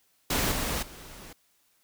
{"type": "noise with level steps", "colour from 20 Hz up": "pink", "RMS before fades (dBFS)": [-26, -30, -46], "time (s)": [0.3, 1.33], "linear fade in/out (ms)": 5, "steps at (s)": [0.51, 0.82], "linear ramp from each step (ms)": 10, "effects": ["white hiss -68 dBFS RMS until 1.83 s"]}